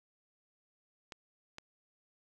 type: clicks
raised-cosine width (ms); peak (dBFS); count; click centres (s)
0.2; -27; 2; 1.122 / 1.584
effects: none